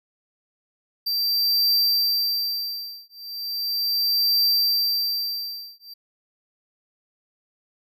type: tone with tremolo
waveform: square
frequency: 4694 Hz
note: D8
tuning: 2 cents flat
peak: -17 dBFS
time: 1.06-5.94 s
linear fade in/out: 10 ms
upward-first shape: triangle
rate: 0.37 Hz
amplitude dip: 100%
effects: none